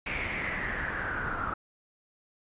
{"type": "noise with low-pass filter sweep", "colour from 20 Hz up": "pink", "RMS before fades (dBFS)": -33, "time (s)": [0.06, 1.54], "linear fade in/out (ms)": 5, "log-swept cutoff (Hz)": [2400, 1300], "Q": 7, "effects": ["resampled to 8000 Hz"]}